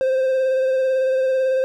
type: tone with vibrato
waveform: triangle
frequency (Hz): 523.3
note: C5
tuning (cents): 0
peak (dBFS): -14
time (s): 0.01-1.64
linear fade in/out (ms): 0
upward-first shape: sine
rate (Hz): 18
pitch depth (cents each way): 21
effects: none